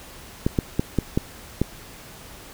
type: clicks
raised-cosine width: 3 ms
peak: -6 dBFS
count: 6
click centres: 0.465 / 0.588 / 0.795 / 0.987 / 1.175 / 1.616 s
effects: pink hiss -43 dBFS RMS until 2.53 s